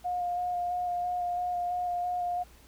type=tone with vibrato; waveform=sine; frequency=712 Hz; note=F5; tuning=33 cents sharp; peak=-28 dBFS; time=0.04-2.44 s; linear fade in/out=20 ms; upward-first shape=square; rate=3 Hz; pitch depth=12 cents each way; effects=added 60 Hz sine -55 dBFS peak until 2.67 s + pink hiss -58 dBFS RMS until 2.67 s